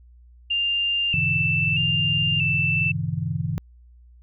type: tone with vibrato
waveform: sine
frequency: 2725 Hz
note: F7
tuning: 43 cents flat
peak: -20 dBFS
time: 0.5-2.92 s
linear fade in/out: 10 ms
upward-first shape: square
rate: 0.79 Hz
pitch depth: 45 cents each way
type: chord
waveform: sine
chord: G diminished seventh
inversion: none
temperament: equal with one note detuned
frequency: 98 / 116.54 / 138.59 / 161.14 Hz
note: G2 / Bb2 / Db3 / Fb3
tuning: 0 / 0 / 0 / -39 cents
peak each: -30 / -32 / -28 / -27 dBFS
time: 1.14-3.58 s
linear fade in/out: 0 ms
effects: added 60 Hz sine -47 dBFS peak until 4.22 s